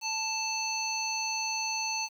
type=harmonic tone; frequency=880 Hz; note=A5; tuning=in tune; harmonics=1 / 3 / 5 / 7; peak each=-35 / -35 / -35 / -35 dBFS; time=0.01-2.09 s; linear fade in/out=50 ms; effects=9-bit